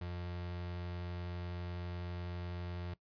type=tone; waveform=35% pulse; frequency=88 Hz; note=F2; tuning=14 cents sharp; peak=-38 dBFS; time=0.01-2.94 s; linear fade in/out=5 ms; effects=noise-tail reverb RT60 0.1 s tail -19 dB re dry + resampled to 11025 Hz